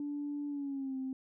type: tone with pitch glide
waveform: sine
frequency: 290 to 262.9 Hz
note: D4 to C4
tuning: -22 to +8 cents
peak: -34 dBFS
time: 0-1.13 s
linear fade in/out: 2 ms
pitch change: -170 cents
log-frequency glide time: 0.48-0.97 s
effects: tanh soft clip ceiling -30 dBFS